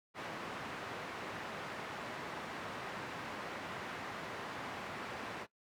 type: band-pass noise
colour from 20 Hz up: white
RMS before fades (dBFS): -44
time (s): 0.14-5.47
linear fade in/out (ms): 50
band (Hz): 110 to 1600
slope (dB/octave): 12
effects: noise-tail reverb RT60 0.1 s tail -18 dB re dry